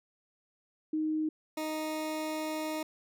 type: tone pair in turn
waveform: sine / 20% pulse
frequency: 311.1 / 311.1 Hz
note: D#4 / D#4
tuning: 0 / 0 cents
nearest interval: unison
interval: 0 cents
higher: neither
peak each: -28 dBFS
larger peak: neither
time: 0.93-1.29 / 1.57-2.83 s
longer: second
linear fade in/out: 5 ms
effects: none